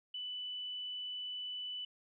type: tone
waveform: sine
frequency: 2985 Hz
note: F#7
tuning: 15 cents sharp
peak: -39 dBFS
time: 0.14-1.85 s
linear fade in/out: 5 ms
effects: none